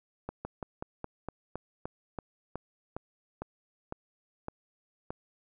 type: slowing click train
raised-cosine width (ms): 1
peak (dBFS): -22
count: 15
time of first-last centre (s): 0.29-5.105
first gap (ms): 160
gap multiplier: 1.11
effects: none